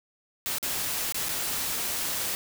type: noise with dropouts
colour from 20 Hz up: white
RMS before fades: -30 dBFS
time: 0.46-2.35 s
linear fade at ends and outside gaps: 0 ms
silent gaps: 0.584-0.628 / 1.123-1.145 / 1.286-1.291 s
effects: none